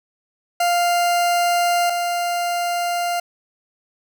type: tone pair in turn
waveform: 40% pulse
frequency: 698.5 / 698.5 Hz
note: F5 / F5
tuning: 0 / 0 cents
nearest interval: unison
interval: 0 cents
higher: neither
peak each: -15 / -19 dBFS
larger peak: first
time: 0.6-1.9 / 1.9-3.2 s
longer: neither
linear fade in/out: 5 ms
effects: none